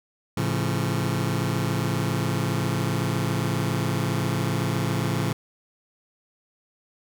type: chord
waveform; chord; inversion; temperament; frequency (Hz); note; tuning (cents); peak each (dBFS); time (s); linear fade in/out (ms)
sawtooth; A augmented; none; just; 110 / 137.5 / 171.88; A2 / C#3 / E#3; 0 / -14 / -27; -23 / -23 / -24; 0.37-5.33; 5
effects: none